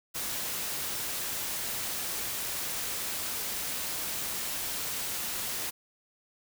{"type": "noise", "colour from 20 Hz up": "white", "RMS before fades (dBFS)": -34, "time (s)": [0.14, 5.71], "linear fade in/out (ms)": 20, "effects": []}